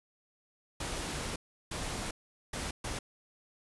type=noise bursts at uneven times; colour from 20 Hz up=pink; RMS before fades=-37 dBFS; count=4; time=0.8-1.36 / 1.71-2.11 / 2.53-2.71 / 2.84-2.99 s; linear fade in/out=5 ms; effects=resampled to 24000 Hz